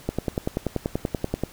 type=click train; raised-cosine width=2 ms; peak=-10 dBFS; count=15; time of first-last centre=0.09-1.436 s; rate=10.4 Hz; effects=pink hiss -47 dBFS RMS until 1.52 s